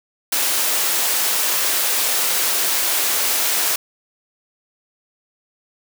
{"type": "high-pass noise", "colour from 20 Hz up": "white", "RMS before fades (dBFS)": -19, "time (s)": [0.32, 3.76], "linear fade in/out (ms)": 5, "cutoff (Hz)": 370, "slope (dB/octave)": 12, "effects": []}